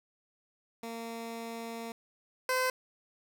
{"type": "tone pair in turn", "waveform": "15% pulse", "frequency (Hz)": [229.7, 512.7], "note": ["A#3", "C5"], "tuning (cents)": [-25, -35], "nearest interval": "octave + major second", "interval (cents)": 1390, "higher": "second", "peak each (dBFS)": [-32, -21], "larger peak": "second", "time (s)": [[0.83, 1.92], [2.49, 2.7]], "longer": "first", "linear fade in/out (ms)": 2, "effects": []}